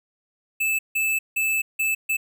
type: tone bursts at uneven times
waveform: square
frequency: 2626 Hz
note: E7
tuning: 7 cents flat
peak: -21 dBFS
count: 5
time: 0.6-0.79 / 0.95-1.19 / 1.36-1.62 / 1.79-1.95 / 2.09-2.17 s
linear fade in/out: 10 ms
effects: none